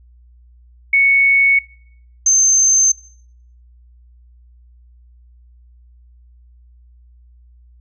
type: tone pair in turn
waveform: sine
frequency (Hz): 2217 / 6271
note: C#7 / G8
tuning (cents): 0 / 0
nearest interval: octave + tritone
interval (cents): 1800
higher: second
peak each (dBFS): -9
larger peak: neither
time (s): 0.93-1.59 / 2.26-2.92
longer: neither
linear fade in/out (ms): 5
effects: noise-tail reverb RT60 0.7 s tail -24 dB re dry + added 60 Hz sine -44 dBFS peak until 7.8 s